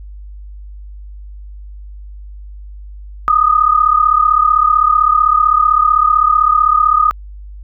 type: tone pair together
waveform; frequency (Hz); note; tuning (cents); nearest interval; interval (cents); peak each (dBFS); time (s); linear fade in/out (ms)
sine; 1217.3 / 1253; D#6 / D#6; -38 / +12; minor second; 50; -11; 3.28-7.11; 0
effects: added 50 Hz sine -29 dBFS peak until 7.63 s